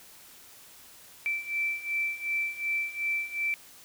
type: beating tone pair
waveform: sine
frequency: 2331 / 2333.7 Hz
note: D7 / D7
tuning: -14 / -12 cents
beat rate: 2.7 Hz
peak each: -33 / -30 dBFS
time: 1.26-3.54 s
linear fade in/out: 0 ms
effects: white hiss -52 dBFS RMS until 3.84 s